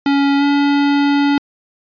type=tone with pitch glide; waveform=square; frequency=280.2 to 284.6 Hz; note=C#4 to C#4; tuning=+19 to +46 cents; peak=-12 dBFS; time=0.06-1.38 s; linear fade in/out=2 ms; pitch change=+27 cents; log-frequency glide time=0.38-0.43 s; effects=resampled to 11025 Hz